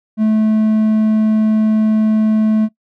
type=tone; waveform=triangle; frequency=217 Hz; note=A3; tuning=24 cents flat; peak=-8 dBFS; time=0.17-2.69 s; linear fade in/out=50 ms; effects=noise-tail reverb RT60 0.1 s tail -20 dB re dry